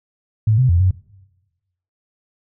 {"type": "tone with pitch steps", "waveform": "sine", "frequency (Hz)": [108.6, 128.7, 86.3, 93], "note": ["A2", "C3", "F2", "F#2"], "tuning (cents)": [-22, -28, -20, 9], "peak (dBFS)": -11, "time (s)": [0.47, 0.91], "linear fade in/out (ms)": 5, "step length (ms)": 110, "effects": ["noise-tail reverb RT60 1.0 s tail -19 dB re dry"]}